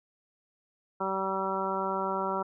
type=harmonic tone; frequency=192.1 Hz; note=G3; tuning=35 cents flat; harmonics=1 / 2 / 3 / 4 / 5 / 6 / 7; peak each=-38 / -35 / -36 / -37 / -33 / -39 / -35 dBFS; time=1-2.43 s; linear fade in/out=10 ms; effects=none